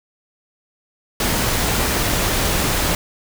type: noise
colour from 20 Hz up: pink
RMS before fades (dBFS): -19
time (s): 1.2-2.95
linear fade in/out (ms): 2
effects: none